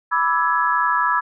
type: chord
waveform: sine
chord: E dominant seventh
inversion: second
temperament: equal with one note detuned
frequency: 987.8 / 1174.7 / 1318.5 / 1676.6 Hz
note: B5 / D6 / E6 / G#6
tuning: 0 / 0 / 0 / +16 cents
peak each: -20 / -24 / -21 / -22 dBFS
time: 0.11-1.21 s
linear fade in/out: 20 ms
effects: none